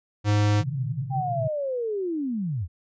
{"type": "tone", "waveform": "square", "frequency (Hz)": 104.2, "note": "G#2", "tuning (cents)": 6, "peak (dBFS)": -19, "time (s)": [0.24, 0.64], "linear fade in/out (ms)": 50}
{"type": "band-pass noise", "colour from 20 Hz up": "pink", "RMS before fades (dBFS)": -29, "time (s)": [0.6, 1.48], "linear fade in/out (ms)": 10, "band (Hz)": [120, 150], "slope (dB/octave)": 96}
{"type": "linear sweep", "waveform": "sine", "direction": "down", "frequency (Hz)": [801, 73.42], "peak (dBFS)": -25, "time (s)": [1.1, 2.68], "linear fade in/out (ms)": 50}
{"effects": ["resampled to 16000 Hz"]}